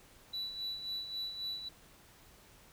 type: tone with tremolo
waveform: sine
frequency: 3951 Hz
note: B7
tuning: in tune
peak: -33 dBFS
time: 0.33-1.69 s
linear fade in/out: 10 ms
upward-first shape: sine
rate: 3.7 Hz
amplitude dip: 65%
effects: tanh soft clip ceiling -34 dBFS + pink hiss -60 dBFS RMS until 2.72 s